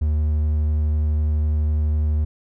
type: tone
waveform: triangle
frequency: 76 Hz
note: D#2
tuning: 40 cents flat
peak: -15 dBFS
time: 0.01-2.25 s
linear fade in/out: 10 ms
effects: none